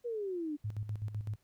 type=exponential sweep; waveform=sine; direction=down; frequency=491.2 to 287.4 Hz; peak=-34 dBFS; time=0.04-0.57 s; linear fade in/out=20 ms
type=tone with tremolo; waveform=sine; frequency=105.4 Hz; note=G#2; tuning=26 cents sharp; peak=-33 dBFS; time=0.64-1.36 s; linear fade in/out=10 ms; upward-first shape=square; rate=7.9 Hz; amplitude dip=65%
effects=pink hiss -74 dBFS RMS until 1.43 s